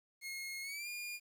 sawtooth tone with pitch glide, 2156 to 2420 Hz, C#7 to D#7, -49 to -49 cents, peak -38 dBFS, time 0.21-1.2 s, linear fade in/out 50 ms, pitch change +200 cents, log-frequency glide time 0.62-0.88 s, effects 11-bit

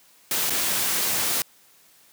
white noise with dropouts, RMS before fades -24 dBFS, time 0.31-1.42 s, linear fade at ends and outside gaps 1 ms, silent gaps 0.497-0.504 s, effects white hiss -56 dBFS RMS until 2.12 s + high-pass 100 Hz 12 dB/octave

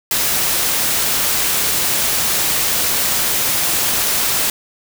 white noise, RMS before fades -17 dBFS, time 0.11-4.5 s, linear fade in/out 2 ms, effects none

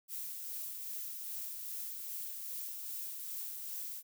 violet noise with tremolo, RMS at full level -41 dBFS, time 0.08-4.03 s, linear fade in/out 50 ms, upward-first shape sine, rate 2.5 Hz, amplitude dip 30%, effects none

